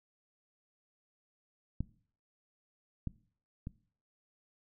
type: clicks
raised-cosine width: 5 ms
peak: -21 / -23 / -27 dBFS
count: 3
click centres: 1.806 / 3.073 / 3.671 s
effects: noise-tail reverb RT60 0.5 s tail -20 dB re dry